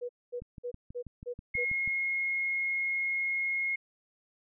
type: tone bursts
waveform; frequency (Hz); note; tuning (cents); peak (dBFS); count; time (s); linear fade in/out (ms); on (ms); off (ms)
sine; 487.2; B4; -24; -33; 6; 0.01-1.652; 20; 82; 230
type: click train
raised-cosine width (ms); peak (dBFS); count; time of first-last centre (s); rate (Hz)
5; -32; 10; 0.42-1.876; 6.18
type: tone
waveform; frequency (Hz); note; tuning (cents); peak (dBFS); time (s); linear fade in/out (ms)
sine; 2156; C#7; -49; -28; 1.54-3.76; 10
effects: none